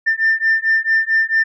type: beating tone pair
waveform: sine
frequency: 1789 / 1793.5 Hz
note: A6 / A6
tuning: +28 / +33 cents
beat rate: 4.5 Hz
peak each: -15 dBFS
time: 0.06-1.44 s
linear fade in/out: 20 ms
effects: tanh soft clip ceiling -8 dBFS